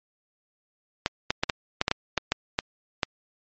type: clicks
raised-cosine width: 0.2 ms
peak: -4 dBFS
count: 11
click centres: 1.061 / 1.305 / 1.435 / 1.498 / 1.814 / 1.881 / 1.914 / 2.177 / 2.32 / 2.589 / 3.032 s
effects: low-pass 5000 Hz 12 dB/octave + MP3 32 kbps

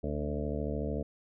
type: harmonic tone with a mistuned harmonic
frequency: 73.42 Hz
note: D2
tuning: in tune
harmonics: 1 / 2 / 3 / 4 / 6 / 7 / 8 / 9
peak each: -36 / -39 / -38 / -40 / -39 / -41 / -42 / -45 dBFS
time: 0.03-1.03 s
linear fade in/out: 10 ms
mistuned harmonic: 1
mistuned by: -42 cents
effects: none

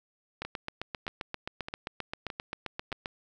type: two click trains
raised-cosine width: 0.3 ms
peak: -18 / -21 dBFS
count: 21 / 5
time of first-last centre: 0.42-3.059 / 0.45-2.919 s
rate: 7.58 / 1.62 Hz
effects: none

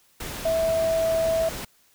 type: tone in noise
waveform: sine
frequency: 653 Hz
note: E5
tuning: 17 cents flat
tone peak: -20 dBFS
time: 0.45-1.49 s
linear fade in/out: 5 ms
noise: pink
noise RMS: -34 dBFS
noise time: 0.2-1.65 s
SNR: +11 dB
effects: white hiss -61 dBFS RMS until 1.94 s

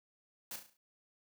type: noise with echo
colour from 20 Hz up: white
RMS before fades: -43 dBFS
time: 0.51-0.56 s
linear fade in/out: 2 ms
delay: 35 ms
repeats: 6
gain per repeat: -6 dB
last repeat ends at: 0.77 s
effects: high-pass 150 Hz 12 dB/octave

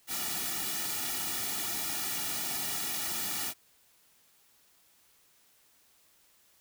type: noise with comb filter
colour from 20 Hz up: white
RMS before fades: -34 dBFS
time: 0.07-3.54 s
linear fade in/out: 50 ms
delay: 1.9 ms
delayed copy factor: -1
effects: white hiss -65 dBFS RMS until 6.6 s

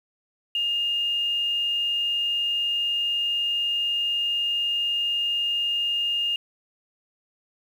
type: tone with quantisation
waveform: sine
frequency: 2828 Hz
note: F7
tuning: 21 cents sharp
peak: -22 dBFS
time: 0.55-6.36 s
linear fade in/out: 2 ms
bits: 8
effects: none

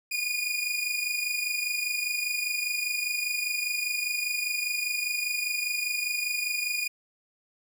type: tone pair together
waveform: sawtooth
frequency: 2434 / 2459 Hz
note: D#7 / D#7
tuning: -39 / -21 cents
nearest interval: unison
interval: 18 cents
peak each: -27 dBFS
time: 0.11-6.88 s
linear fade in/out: 10 ms
effects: none

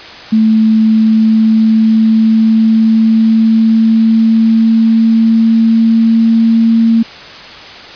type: tone with pitch glide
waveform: sine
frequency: 219.9 to 227.5 Hz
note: A3 to A#3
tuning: -1 to -42 cents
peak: -5 dBFS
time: 0.32-7.03 s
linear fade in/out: 10 ms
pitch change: +59 cents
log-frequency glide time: 0.77-6.88 s
effects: white hiss -30 dBFS RMS until 7.95 s + resampled to 11025 Hz

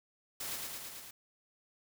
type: noise with echo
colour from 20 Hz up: white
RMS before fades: -40 dBFS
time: 0.4-0.56 s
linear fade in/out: 5 ms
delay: 110 ms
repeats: 5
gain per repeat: -2 dB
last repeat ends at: 1.11 s
effects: none

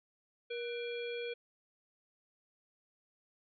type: harmonic tone with a mistuned harmonic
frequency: 474.8 Hz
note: A#4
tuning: 32 cents sharp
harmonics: 1 / 3 / 5 / 7 / 9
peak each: -38 / -51 / -45 / -48 / -58 dBFS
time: 0.5-1.34 s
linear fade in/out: 10 ms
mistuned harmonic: 3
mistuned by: +90 cents
effects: none

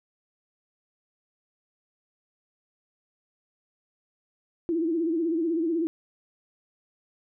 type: tone with vibrato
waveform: sine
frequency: 329.6 Hz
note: E4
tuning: in tune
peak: -23 dBFS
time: 4.69-5.87 s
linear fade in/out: 0 ms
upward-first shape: sine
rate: 16 Hz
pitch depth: 91 cents each way
effects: none

